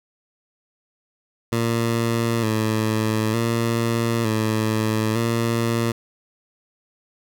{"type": "tone with vibrato", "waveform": "15% pulse", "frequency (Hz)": 112.7, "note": "A2", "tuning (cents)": 42, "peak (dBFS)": -13, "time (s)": [1.52, 5.92], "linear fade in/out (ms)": 5, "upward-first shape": "square", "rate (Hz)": 0.55, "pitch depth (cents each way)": 47, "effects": []}